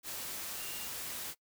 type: tone in noise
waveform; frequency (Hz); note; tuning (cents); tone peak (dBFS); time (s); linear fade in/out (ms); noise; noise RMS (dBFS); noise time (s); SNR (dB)
sine; 2800; F7; +4; -48; 0.57-0.89; 50; white; -41; 0.03-1.35; -10
effects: noise-tail reverb RT60 0.1 s tail -22 dB re dry